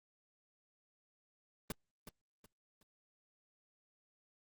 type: noise with echo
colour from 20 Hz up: pink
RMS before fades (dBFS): -39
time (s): 1.7-1.72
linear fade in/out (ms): 2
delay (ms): 370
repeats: 3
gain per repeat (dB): -10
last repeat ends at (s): 2.83
effects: Opus 24 kbps